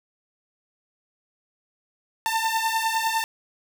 sawtooth beating tone pair, 892 / 901.9 Hz, A5 / A5, +23 / +43 cents, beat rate 9.9 Hz, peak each -21 / -22 dBFS, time 2.26-3.24 s, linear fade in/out 0 ms, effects none

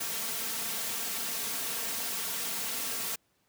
white noise with comb filter, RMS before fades -34 dBFS, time 0-3.16 s, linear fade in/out 10 ms, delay 4.4 ms, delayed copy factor +0.65, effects pink hiss -72 dBFS RMS until 3.48 s + high-pass 80 Hz 12 dB/octave

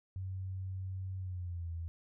sine tone with pitch glide, 94.3 to 83.53 Hz, F#2 to E2, +33 to +23 cents, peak -37 dBFS, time 0.16-1.88 s, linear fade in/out 0 ms, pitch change -210 cents, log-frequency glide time 1.18-1.71 s, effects none

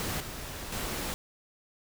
pink noise with level steps, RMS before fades -33 / -40 / -34 dBFS, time 0-1.14 s, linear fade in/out 0 ms, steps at 0.2 / 0.72 s, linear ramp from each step 5 ms, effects none

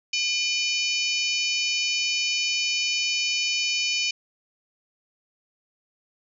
harmonic tone with a mistuned harmonic, 749 Hz, F#5, 21 cents sharp, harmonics 3 / 4 / 5 / 6 / 7 / 8 / 9, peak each -27 / -28 / -39 / -31 / -30 / -34 / -36 dBFS, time 0.13-4.11 s, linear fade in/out 5 ms, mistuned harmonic 3, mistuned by +130 cents, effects none

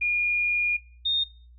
sine tone pair in turn, 2428 / 3676 Hz, D#7 / A#7, -43 / -25 cents, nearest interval perfect fifth, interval 718 cents, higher second, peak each -22 dBFS, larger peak neither, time 0.01-0.77 / 1.05-1.24 s, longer first, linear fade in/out 10 ms, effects noise-tail reverb RT60 0.4 s tail -18 dB re dry + added 60 Hz sine -48 dBFS peak until 1.58 s

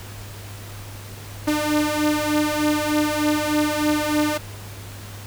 sawtooth beating tone pair, 298.7 / 302 Hz, D4 / D4, +29 / +48 cents, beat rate 3.3 Hz, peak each -19 / -17 dBFS, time 1.47-4.38 s, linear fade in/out 10 ms, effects added 101 Hz sine -36 dBFS peak until 5.26 s + pink hiss -40 dBFS RMS until 5.26 s

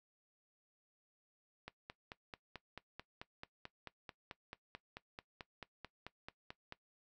click train, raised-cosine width 0.3 ms, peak -30 dBFS, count 24, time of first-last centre 1.68-6.724 s, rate 4.56 Hz, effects noise-tail reverb RT60 0.1 s tail -18 dB re dry

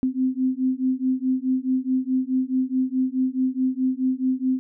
sine beating tone pair, 256.5 / 261.2 Hz, C4 / C4, -34 / -3 cents, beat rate 4.7 Hz, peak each -23 dBFS, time 0.03-4.59 s, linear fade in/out 0 ms, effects none

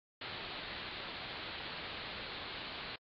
white low-pass noise, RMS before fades -44 dBFS, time 0.21-2.96 s, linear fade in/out 5 ms, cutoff 4400 Hz, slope 96 dB/octave, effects AAC 48 kbps

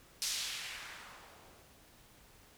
violet noise with low-pass filter sweep, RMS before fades -43 dBFS, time 0.22-1.62 s, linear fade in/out 0 ms, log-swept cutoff 5600 to 450 Hz, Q 1.1, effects pink hiss -61 dBFS RMS until 2.57 s

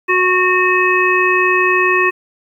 harmonic tone, 366.3 Hz, F#4, 17 cents flat, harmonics 1 / 3 / 5 / 7, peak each -16 / -16 / -16 / -16 dBFS, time 0.08-2.11 s, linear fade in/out 20 ms, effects 8-bit

